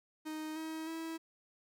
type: tone with pitch steps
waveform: 45% pulse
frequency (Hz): 311.1 / 318.2 / 325.4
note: D#4 / D#4 / E4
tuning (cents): 0 / +39 / -22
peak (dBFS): -39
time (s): 0.25-1.18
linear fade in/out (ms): 20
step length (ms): 310
effects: none